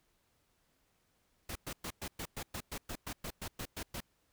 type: noise bursts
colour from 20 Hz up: pink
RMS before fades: -41 dBFS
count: 15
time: 1.49-4.005 s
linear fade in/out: 5 ms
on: 65 ms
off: 110 ms
effects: pink hiss -75 dBFS RMS until 4.32 s